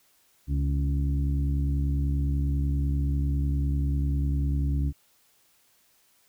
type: harmonic tone with a mistuned harmonic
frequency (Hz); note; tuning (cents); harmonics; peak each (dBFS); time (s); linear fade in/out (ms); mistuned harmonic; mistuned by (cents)
70.1; C#2; +20; 1 / 2 / 3 / 4 / 5; -24 / -29 / -42 / -35 / -49; 0.47-4.93; 50; 3; +30
effects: white hiss -64 dBFS RMS until 6.28 s